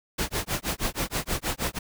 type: noise with tremolo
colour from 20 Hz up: pink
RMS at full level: -26 dBFS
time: 0.18-1.79 s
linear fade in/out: 10 ms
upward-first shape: sine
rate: 6.3 Hz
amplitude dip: 100%
effects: none